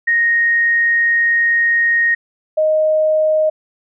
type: tone pair in turn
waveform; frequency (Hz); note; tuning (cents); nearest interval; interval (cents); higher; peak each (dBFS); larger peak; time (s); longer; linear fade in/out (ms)
sine; 1864.7 / 622.3; A#6 / D#5; 0 / 0; octave + perfect fifth; 1900; first; -11; neither; 0.07-2.15 / 2.57-3.5; first; 10
effects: none